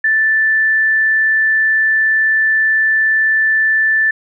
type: tone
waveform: sine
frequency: 1761 Hz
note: A6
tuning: 1 cent sharp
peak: -10 dBFS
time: 0.04-4.11 s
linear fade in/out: 5 ms
effects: none